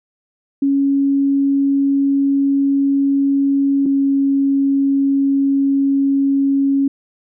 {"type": "tone pair in turn", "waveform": "sine", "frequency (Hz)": [277.2, 275.7], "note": ["C#4", "C#4"], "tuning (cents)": [0, -9], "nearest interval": "unison", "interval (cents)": 9, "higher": "first", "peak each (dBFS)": -12, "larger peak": "neither", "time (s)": [[0.62, 3.86], [3.86, 6.88]], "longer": "first", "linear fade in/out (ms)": 5, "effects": []}